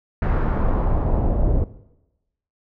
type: noise with low-pass filter sweep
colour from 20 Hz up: brown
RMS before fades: -19 dBFS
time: 0.22-1.64 s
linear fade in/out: 2 ms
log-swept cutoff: 1600 to 530 Hz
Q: 1.6
effects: noise-tail reverb RT60 0.9 s tail -17 dB re dry